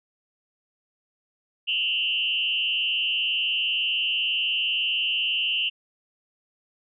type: tone with frequency modulation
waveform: sine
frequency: 2883 Hz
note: F#7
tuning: 46 cents flat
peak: -22 dBFS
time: 1.67-5.7 s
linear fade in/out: 20 ms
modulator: 130 Hz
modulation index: 1.5
effects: none